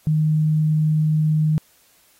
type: tone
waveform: sine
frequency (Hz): 154.7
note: D#3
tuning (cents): -10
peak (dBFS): -15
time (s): 0.07-1.58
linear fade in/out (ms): 0
effects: white hiss -57 dBFS RMS until 2.19 s + AAC 48 kbps